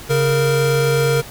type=tone pair together; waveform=square; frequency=138.84 / 465.4 Hz; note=C#3 / A#4; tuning=+3 / -3 cents; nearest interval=octave + major sixth; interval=2094 cents; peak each=-18 / -17 dBFS; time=0.09-1.22 s; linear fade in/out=20 ms; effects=pink hiss -36 dBFS RMS until 1.3 s